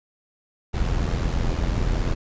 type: noise with amplitude modulation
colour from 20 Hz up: brown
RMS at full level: -20 dBFS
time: 0.73-2.15 s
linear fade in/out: 20 ms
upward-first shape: sine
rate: 84.1 Hz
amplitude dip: 60%
effects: resampled to 16000 Hz